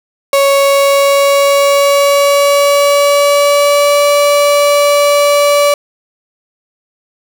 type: tone with pitch glide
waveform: 35% pulse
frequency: 555 to 577.6 Hz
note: C#5 to D5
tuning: +2 to -29 cents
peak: -5 dBFS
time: 0.33-5.74 s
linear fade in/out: 2 ms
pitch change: +69 cents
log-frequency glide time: 0.49-4.04 s
effects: none